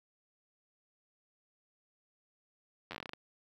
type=slowing click train; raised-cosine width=0.3 ms; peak=-25 dBFS; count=11; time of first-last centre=2.91-3.134 s; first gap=10 ms; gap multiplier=1.17; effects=high-pass 100 Hz 12 dB/octave + 10-bit